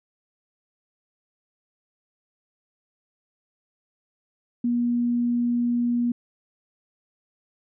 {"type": "tone", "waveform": "sine", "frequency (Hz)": 240, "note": "B3", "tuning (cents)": -49, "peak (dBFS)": -20, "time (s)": [4.64, 6.12], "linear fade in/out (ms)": 5, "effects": []}